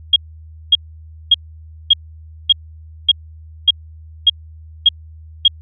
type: tone bursts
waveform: sine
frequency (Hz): 3264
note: G#7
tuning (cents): -31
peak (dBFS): -5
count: 10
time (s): 0.13-5.48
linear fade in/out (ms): 5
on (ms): 31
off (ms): 560
effects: added 79 Hz sine -35 dBFS peak until 5.61 s